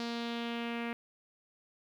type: tone with low-pass filter sweep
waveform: sawtooth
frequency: 234.5 Hz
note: A#3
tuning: 11 cents sharp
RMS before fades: -37 dBFS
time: 0-0.93 s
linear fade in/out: 0 ms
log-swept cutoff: 4600 to 2300 Hz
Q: 2.7
effects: 11-bit